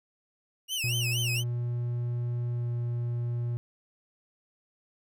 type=tone with vibrato; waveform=sawtooth; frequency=2794 Hz; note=F7; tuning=in tune; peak=-26 dBFS; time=0.68-1.44 s; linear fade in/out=50 ms; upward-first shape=sine; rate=4.3 Hz; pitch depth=180 cents each way
type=tone with pitch glide; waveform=triangle; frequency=120.4 to 119.57 Hz; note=B2 to A#2; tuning=-44 to +44 cents; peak=-26 dBFS; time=0.84-3.57 s; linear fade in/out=0 ms; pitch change=-12 cents; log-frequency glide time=2.52-2.69 s
effects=none